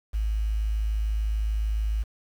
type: tone with quantisation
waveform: sine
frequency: 53.4 Hz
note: G#1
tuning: 49 cents sharp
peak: -23 dBFS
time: 0.13-2.04 s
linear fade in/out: 20 ms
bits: 8
effects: none